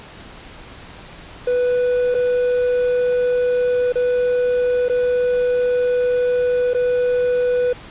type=tone with dropouts; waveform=triangle; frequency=493.9 Hz; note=B4; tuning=in tune; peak=-13 dBFS; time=1.47-7.73 s; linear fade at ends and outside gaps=5 ms; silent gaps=2.144-2.148 / 3.924-3.955 / 4.884-4.896 / 6.735-6.746 s; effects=pink hiss -39 dBFS RMS until 7.9 s + resampled to 8000 Hz